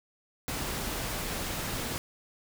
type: noise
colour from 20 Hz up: pink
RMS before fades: -34 dBFS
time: 0.48-1.98 s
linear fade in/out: 0 ms
effects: none